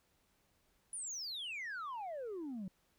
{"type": "exponential sweep", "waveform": "sine", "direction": "down", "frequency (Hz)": [10110, 178.8], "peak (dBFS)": -38, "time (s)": [0.93, 2.68], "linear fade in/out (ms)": 2, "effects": ["tanh soft clip ceiling -39 dBFS", "pink hiss -75 dBFS RMS until 2.98 s"]}